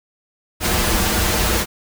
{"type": "noise with comb filter", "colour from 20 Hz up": "pink", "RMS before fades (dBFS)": -18, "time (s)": [0.6, 1.66], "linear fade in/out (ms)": 50, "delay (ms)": 7.3, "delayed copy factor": -0.8, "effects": []}